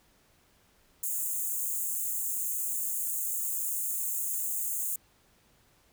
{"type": "high-pass noise", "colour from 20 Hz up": "white", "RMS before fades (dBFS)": -32, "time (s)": [1.03, 4.96], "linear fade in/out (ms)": 5, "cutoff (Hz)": 6600, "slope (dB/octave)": 96, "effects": ["pink hiss -65 dBFS RMS until 5.92 s"]}